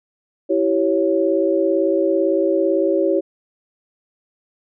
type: chord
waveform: sine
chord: C# diminished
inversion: first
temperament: equal with one note detuned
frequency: 329.6 / 387.5 / 554.4 Hz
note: E4 / G4 / C#5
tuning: 0 / -20 / 0 cents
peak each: -19 dBFS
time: 0.49-3.21 s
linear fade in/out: 20 ms
effects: none